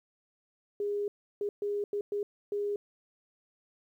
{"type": "tone bursts at uneven times", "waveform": "sine", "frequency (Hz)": 409.3, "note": "G#4", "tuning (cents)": -25, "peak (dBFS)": -29, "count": 6, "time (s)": [[0.8, 1.08], [1.41, 1.49], [1.62, 1.84], [1.93, 2.01], [2.12, 2.23], [2.52, 2.76]], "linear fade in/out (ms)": 2, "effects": ["11-bit"]}